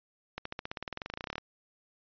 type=accelerating click train; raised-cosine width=0.3 ms; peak=-20 dBFS; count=23; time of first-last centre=0.38-1.381 s; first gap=74 ms; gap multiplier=0.95; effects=resampled to 11025 Hz